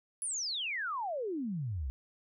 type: exponential sweep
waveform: sine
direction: down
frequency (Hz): 10450 to 60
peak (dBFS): -33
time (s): 0.22-1.9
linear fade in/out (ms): 0
effects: none